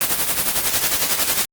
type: noise with tremolo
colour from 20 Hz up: white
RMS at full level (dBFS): -17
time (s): 0.01-1.45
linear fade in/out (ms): 0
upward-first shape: sine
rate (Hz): 11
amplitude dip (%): 60
effects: Opus 24 kbps